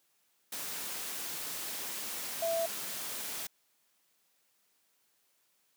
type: tone in noise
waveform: sine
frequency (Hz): 665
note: E5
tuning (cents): +15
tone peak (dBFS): -29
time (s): 2.42-2.66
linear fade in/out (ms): 5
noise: white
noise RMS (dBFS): -39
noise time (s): 0.52-3.47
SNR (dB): +7
effects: white hiss -73 dBFS RMS until 5.76 s + high-pass 150 Hz 12 dB/octave